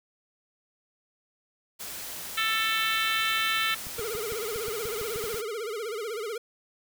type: noise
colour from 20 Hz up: white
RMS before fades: -38 dBFS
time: 1.79-5.42 s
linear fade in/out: 20 ms
type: harmonic tone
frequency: 442.7 Hz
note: A4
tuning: 11 cents sharp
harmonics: 3 / 4 / 5 / 6 / 7 / 8 / 9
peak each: -30 / -31 / -32 / -33 / -33 / -34 / -35 dBFS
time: 2.37-3.75 s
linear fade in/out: 10 ms
type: clicks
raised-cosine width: 5 ms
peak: -30 dBFS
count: 11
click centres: 3.869 / 3.994 / 4.151 / 4.322 / 4.56 / 4.683 / 4.855 / 5.014 / 5.16 / 5.24 / 5.343 s
type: tone with vibrato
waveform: square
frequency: 440 Hz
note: A4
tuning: in tune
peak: -32 dBFS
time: 3.98-6.38 s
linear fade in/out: 5 ms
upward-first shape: sine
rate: 16 Hz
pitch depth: 140 cents each way
effects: none